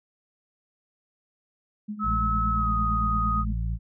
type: tone with tremolo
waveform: sine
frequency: 210 Hz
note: G#3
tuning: 19 cents sharp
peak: -28 dBFS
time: 1.88-3.53 s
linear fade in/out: 10 ms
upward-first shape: triangle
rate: 8.8 Hz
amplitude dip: 80%
type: tone with pitch glide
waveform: sine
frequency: 1292 to 1249.4 Hz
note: E6 to D#6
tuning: -35 to +7 cents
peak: -24 dBFS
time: 1.99-3.45 s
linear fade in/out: 50 ms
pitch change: -58 cents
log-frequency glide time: 2.53-2.72 s
type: harmonic tone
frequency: 56.3 Hz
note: A1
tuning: 40 cents sharp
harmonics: 1 / 2 / 3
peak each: -26 / -32 / -36 dBFS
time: 2.03-3.79 s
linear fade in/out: 50 ms
effects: none